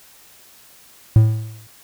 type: tone with exponential decay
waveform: triangle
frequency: 110 Hz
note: A2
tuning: in tune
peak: -3 dBFS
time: 1.16-1.67 s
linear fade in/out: 0 ms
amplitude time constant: 110 ms
effects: white hiss -48 dBFS RMS until 1.83 s